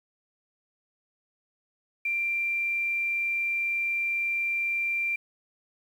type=tone with quantisation; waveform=sine; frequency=2366 Hz; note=D7; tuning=12 cents sharp; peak=-25 dBFS; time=2.05-5.16 s; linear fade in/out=5 ms; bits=9; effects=none